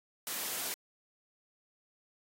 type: high-pass noise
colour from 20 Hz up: white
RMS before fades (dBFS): -37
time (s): 0.27-0.74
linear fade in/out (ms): 0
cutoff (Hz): 200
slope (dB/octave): 12
effects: AAC 48 kbps